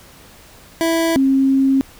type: tone pair in turn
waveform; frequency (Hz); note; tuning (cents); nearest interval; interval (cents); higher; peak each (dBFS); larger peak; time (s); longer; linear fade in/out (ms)
25% pulse / sine; 329.6 / 269; E4 / C4; 0 / +48; major third; 352; first; -11 / -11; neither; 0.81-1.16 / 1.16-1.81; second; 0
effects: pink hiss -44 dBFS RMS until 1.99 s